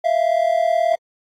triangle tone pair together, 652 / 690.8 Hz, E5 / F5, -19 / -19 cents, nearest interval minor second, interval 100 cents, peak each -16 dBFS, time 0.04-0.96 s, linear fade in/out 10 ms, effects AAC 48 kbps

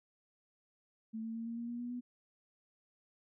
sine tone with pitch steps, 221.9 / 225.1 / 228.4 / 231.7 / 235.1 / 238.5 / 242 / 245.5 Hz, A3 / A3 / A#3 / A#3 / A#3 / A#3 / B3 / B3, +15 / +40 / -35 / -10 / +15 / +40 / -35 / -10 cents, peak -38 dBFS, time 1.13-2.01 s, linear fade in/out 20 ms, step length 110 ms, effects none

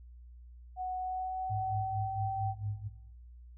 sine tone with pitch glide, 740 to 772.3 Hz, F#5 to G5, 0 to -26 cents, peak -33 dBFS, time 0.76-2.55 s, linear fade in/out 50 ms, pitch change +74 cents, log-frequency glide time 0.97-2.25 s
sine tone with tremolo, 103.83 Hz, G#2, in tune, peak -32 dBFS, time 1.49-2.89 s, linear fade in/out 20 ms, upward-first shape sine, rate 4.4 Hz, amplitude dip 95%
effects noise-tail reverb RT60 1.0 s tail -17 dB re dry + added 60 Hz sine -49 dBFS peak until 3.57 s

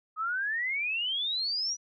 sine exponential sweep, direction up, 1244.5 to 5920 Hz, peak -28 dBFS, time 0.16-1.77 s, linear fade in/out 50 ms, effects none

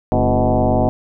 sine tone with frequency modulation, 264.3 Hz, C4, 18 cents sharp, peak -12 dBFS, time 0.12-0.89 s, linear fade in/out 0 ms, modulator 120 Hz, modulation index 4.4, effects none

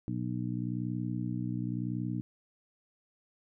harmonic tone, 60.9 Hz, B1, 24 cents flat, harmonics 2 / 3 / 4 / 5, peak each -35 / -37 / -38 / -39 dBFS, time 0.08-2.21 s, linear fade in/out 0 ms, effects none

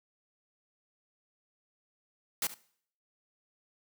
white noise with echo, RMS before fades -31 dBFS, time 2.42-2.47 s, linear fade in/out 2 ms, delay 72 ms, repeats 1, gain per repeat -15 dB, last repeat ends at 2.542 s, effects noise-tail reverb RT60 0.6 s tail -21 dB re dry + high-pass 150 Hz 12 dB/octave

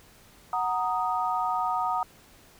sine chord, D# minor, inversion first, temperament equal, 740 / 932.3 / 1244.5 Hz, F#5 / A#5 / D#6, 0 / 0 / 0 cents, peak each -29 dBFS, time 0.53-2.03 s, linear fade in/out 2 ms, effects pink hiss -55 dBFS RMS until 2.59 s

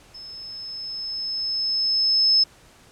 sine tone with level ramp, 5210 Hz, E8, 21 cents flat, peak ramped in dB -37 to -13 dBFS, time 0.14-2.44 s, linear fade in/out 10 ms, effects pink hiss -52 dBFS RMS until 2.91 s + low-pass 10000 Hz 12 dB/octave

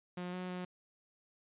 sawtooth tone with pitch steps, 178.9 / 182.4 / 180.9 Hz, F3 / F#3 / F#3, +42 / -24 / -39 cents, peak -35 dBFS, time 0.17-0.65 s, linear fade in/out 5 ms, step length 160 ms, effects resampled to 8000 Hz

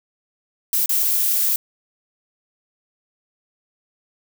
violet noise with dropouts, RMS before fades -19 dBFS, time 0.73-1.56 s, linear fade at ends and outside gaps 1 ms, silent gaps 0.859-0.893 s, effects none

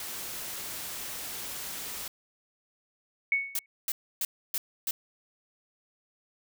white noise, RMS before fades -38 dBFS, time 0-2.08 s, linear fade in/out 2 ms
sine tone with exponential decay, 2217 Hz, C#7, in tune, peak -20 dBFS, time 3.32-3.66 s, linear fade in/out 2 ms, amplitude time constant 73 ms
blue noise bursts, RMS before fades -30 dBFS, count 5, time 3.55-4.91 s, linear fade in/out 2 ms, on 40 ms, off 290 ms
effects none

